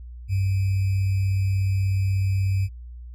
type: tone with sample-and-hold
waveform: sine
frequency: 96.5 Hz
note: G2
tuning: 27 cents flat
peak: -19 dBFS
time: 0.28-2.69 s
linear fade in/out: 50 ms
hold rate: 2450 Hz
effects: added 60 Hz sine -36 dBFS peak until 3.14 s + resampled to 32000 Hz